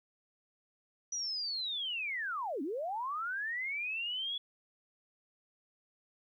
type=linear two-way sweep; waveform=sine; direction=down then up; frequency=5920 to 253.3 to 3412 Hz; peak=-34 dBFS; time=1.12-4.38 s; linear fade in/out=5 ms; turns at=2.62 s; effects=12-bit